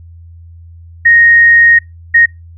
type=tone bursts at uneven times; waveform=sine; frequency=1864.7 Hz; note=A#6; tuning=in tune; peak=-3 dBFS; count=2; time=1.05-1.79 / 2.14-2.26 s; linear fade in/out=10 ms; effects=noise-tail reverb RT60 0.2 s tail -25 dB re dry + added 84 Hz sine -32 dBFS peak until 2.57 s